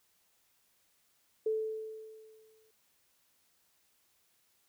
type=tone with exponential decay; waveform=sine; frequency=437.9 Hz; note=A4; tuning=8 cents flat; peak=-27 dBFS; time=1.46-2.71 s; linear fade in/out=5 ms; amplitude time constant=270 ms; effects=white hiss -72 dBFS RMS until 4.68 s